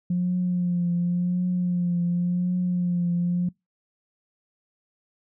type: tone with vibrato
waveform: sine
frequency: 177 Hz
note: F3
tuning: 23 cents sharp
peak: -20 dBFS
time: 0.1-3.49 s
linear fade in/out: 5 ms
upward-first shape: triangle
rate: 0.91 Hz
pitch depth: 38 cents each way
effects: noise-tail reverb RT60 0.2 s tail -26 dB re dry + tanh soft clip ceiling -16 dBFS